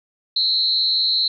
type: tone with amplitude modulation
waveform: sine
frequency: 4089 Hz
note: C8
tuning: 41 cents flat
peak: -12 dBFS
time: 0.36-1.28 s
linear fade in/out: 5 ms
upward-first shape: sine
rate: 275 Hz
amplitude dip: 90%
effects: none